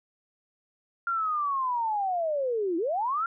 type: linear two-way sweep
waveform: sine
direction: down then up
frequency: 1396.9 to 320 to 1396.9 Hz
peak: -25 dBFS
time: 1.07-3.26 s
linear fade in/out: 2 ms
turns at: 2.77 s
effects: none